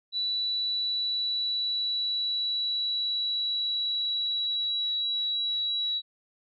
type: tone with pitch glide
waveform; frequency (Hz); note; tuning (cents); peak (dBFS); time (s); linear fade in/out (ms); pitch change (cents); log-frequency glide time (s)
sine; 3951 to 3901; B7 to B7; 0 to -22; -26; 0.12-6.02; 50; -22; 0.43-4.75
effects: none